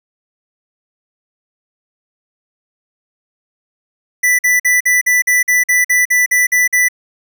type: tone bursts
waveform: square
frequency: 1980 Hz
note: B6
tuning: 4 cents sharp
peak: -10 dBFS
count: 13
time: 4.23-6.886 s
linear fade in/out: 10 ms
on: 160 ms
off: 48 ms
effects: none